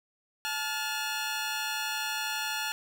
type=tone pair together; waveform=15% pulse; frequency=866 / 1419.3 Hz; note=A5 / F6; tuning=-28 / +28 cents; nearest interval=major sixth; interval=856 cents; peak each=-27 dBFS; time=0.45-2.72 s; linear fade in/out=0 ms; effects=none